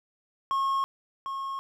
triangle tone with echo, 1086 Hz, C#6, 36 cents flat, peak -22 dBFS, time 0.51-0.84 s, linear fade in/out 0 ms, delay 750 ms, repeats 1, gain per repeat -7 dB, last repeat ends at 1.59 s, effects none

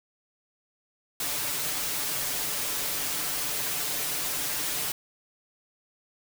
white noise with comb filter, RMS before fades -30 dBFS, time 1.2-4.92 s, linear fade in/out 2 ms, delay 6.8 ms, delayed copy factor +0.65, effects none

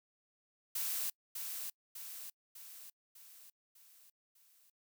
blue noise with echo, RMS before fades -37 dBFS, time 0.75-1.1 s, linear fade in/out 5 ms, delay 600 ms, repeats 6, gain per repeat -5 dB, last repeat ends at 4.7 s, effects noise-tail reverb RT60 0.1 s tail -26 dB re dry

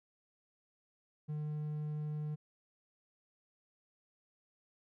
triangle tone, 151 Hz, D3, 48 cents sharp, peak -34 dBFS, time 1.28-2.36 s, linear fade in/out 20 ms, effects none

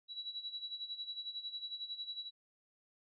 sine tone with tremolo, 3915 Hz, B7, 16 cents flat, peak -38 dBFS, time 0.08-2.31 s, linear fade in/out 50 ms, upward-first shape sine, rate 11 Hz, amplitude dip 75%, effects none

